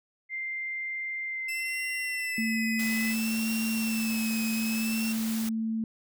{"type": "tone with pitch glide", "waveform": "sine", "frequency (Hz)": [2093, 2008], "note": ["C7", "B6"], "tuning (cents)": [0, 28], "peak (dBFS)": -31, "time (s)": [0.29, 3.15], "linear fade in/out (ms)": 50, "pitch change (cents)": -72, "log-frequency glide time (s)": [1.26, 2.13]}
{"type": "tone with vibrato", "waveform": "sawtooth", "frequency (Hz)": 2637, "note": "E7", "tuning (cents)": 0, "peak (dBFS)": -31, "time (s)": [1.48, 5.13], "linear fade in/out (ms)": 10, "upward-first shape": "sine", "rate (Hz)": 0.59, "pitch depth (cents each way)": 72}
{"type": "tone", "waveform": "sine", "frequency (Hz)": 222.9, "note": "A3", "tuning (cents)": 23, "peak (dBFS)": -27, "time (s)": [2.38, 5.84], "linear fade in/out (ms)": 2}
{"type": "noise", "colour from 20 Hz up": "white", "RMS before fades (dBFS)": -38, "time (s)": [2.79, 5.49], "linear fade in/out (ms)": 2}
{"effects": []}